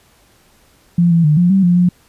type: tone with pitch steps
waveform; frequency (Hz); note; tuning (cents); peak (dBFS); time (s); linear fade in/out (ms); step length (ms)
sine; 172.7 / 167.6 / 150.6 / 176.2 / 193.2 / 175.9 / 178; F3 / E3 / D3 / F3 / G3 / F3 / F3; -19 / +29 / +44 / +16 / -25 / +13 / +33; -8; 0.98-1.89; 5; 130
effects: pink hiss -52 dBFS RMS until 2.08 s + resampled to 32000 Hz